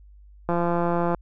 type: click train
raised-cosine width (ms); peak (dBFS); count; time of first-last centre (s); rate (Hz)
1; -11; 114; 0.49-1.147; 172
effects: added 50 Hz sine -46 dBFS peak until 1.21 s